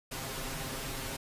pink noise with comb filter, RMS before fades -38 dBFS, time 0.11-1.17 s, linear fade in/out 10 ms, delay 7.5 ms, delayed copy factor +0.95, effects resampled to 32000 Hz

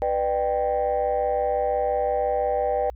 sine chord, G major, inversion first, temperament equal with one note detuned, 493.9 / 599.7 / 784 Hz, B4 / D5 / G5, 0 / +36 / 0 cents, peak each -24 dBFS, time 0.02-2.9 s, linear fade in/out 0 ms, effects tanh soft clip ceiling -15 dBFS + added 60 Hz sine -39 dBFS peak until 2.95 s

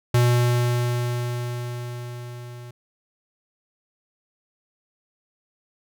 square tone with level ramp, 121.4 Hz, B2, 29 cents flat, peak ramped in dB -15 to -38 dBFS, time 0.14-2.71 s, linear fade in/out 5 ms, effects none

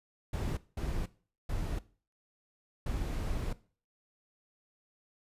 brown noise bursts at uneven times, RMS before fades -34 dBFS, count 4, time 0.33-0.57 / 0.77-1.06 / 1.49-1.79 / 2.86-3.53 s, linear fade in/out 5 ms, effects noise-tail reverb RT60 0.4 s tail -18 dB re dry + resampled to 32000 Hz

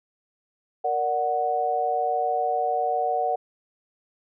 sine chord, Bb augmented, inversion none, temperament equal, 466.2 / 587.3 / 740 Hz, Bb4 / D5 / F#5, 0 / 0 / 0 cents, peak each -29 / -29 / -23 dBFS, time 0.84-3.36 s, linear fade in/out 10 ms, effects none

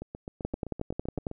two click trains, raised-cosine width 2 ms, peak -17 / -24 dBFS, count 10 / 11, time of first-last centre 0.45-1.268 / 0.02-1.314 s, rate 11 / 7.73 Hz, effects none

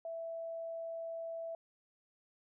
sine tone, 661 Hz, E5, 5 cents sharp, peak -39 dBFS, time 0.05-1.55 s, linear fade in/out 2 ms, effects none

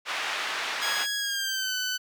pink band-pass noise, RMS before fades -31 dBFS, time 0.05-1.07 s, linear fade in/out 50 ms, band 1100 to 3600 Hz, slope 12 dB/octave
15% pulse tone with pitch glide, 1661.2 to 1505.8 Hz, G#6 to F#6, 0 to +30 cents, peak -21 dBFS, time 0.81-1.98 s, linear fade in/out 20 ms, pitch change -170 cents, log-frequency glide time 1.17-1.75 s
effects none

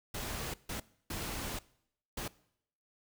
pink noise bursts at uneven times, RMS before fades -39 dBFS, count 4, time 0.14-0.54 / 0.69-0.8 / 1.1-1.59 / 2.17-2.28 s, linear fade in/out 5 ms, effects noise-tail reverb RT60 0.7 s tail -21 dB re dry

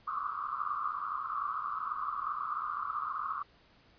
pink band-pass noise, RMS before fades -36 dBFS, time 0.07-3.43 s, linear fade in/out 10 ms, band 1100 to 1300 Hz, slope 96 dB/octave, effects pink hiss -63 dBFS RMS until 3.98 s + resampled to 11025 Hz

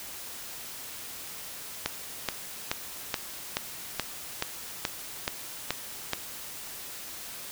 click train, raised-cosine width 0.2 ms, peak -9 dBFS, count 11, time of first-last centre 1.86-6.134 s, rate 2.34 Hz, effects white hiss -41 dBFS RMS until 7.51 s

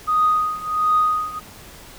sine tone with tremolo, 1244.5 Hz, D#6, in tune, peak -12 dBFS, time 0.07-1.4 s, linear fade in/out 20 ms, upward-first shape triangle, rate 1.4 Hz, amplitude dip 90%, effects tanh soft clip ceiling -8 dBFS + pink hiss -42 dBFS RMS until 1.98 s

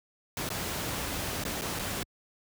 pink noise with dropouts, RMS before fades -33 dBFS, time 0.37-2.03 s, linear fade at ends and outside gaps 1 ms, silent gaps 0.49-0.502 / 1.438-1.451 / 1.612-1.619 / 1.789-1.793 s, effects high-pass 60 Hz 12 dB/octave

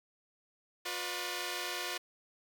5% pulse chord, B diminished, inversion second, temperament equal with one note detuned, 357.4 / 493.9 / 587.3 Hz, F4 / B4 / D5, +40 / 0 / 0 cents, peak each -27 / -29 / -31 dBFS, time 0.85-1.98 s, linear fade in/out 10 ms, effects none

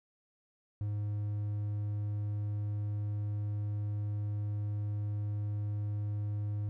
triangle tone, 103.83 Hz, G#2, in tune, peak -30 dBFS, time 0.81-6.69 s, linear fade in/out 0 ms, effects none

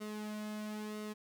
sawtooth tone with flanger, 212.3 Hz, G#3, 38 cents sharp, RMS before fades -42 dBFS, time 0-1.14 s, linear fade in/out 20 ms, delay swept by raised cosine 1.2 to 2.6 ms, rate 1 Hz, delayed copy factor -0.6, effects none

